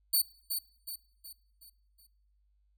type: tone with echo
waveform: 5% pulse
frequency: 4508 Hz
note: C#8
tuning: 28 cents sharp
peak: -17 dBFS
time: 0.13-0.22 s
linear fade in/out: 10 ms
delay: 370 ms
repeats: 5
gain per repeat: -7 dB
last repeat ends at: 2.07 s
effects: noise-tail reverb RT60 0.9 s tail -24 dB re dry + added 50 Hz sine -67 dBFS peak until 2.77 s